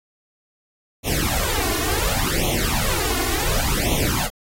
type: noise with flanger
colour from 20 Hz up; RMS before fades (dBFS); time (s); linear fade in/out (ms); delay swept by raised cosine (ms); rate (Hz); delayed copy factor
pink; -22; 1.03-4.3; 50; 0.31 to 2.81; 0.69; +1
effects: AAC 48 kbps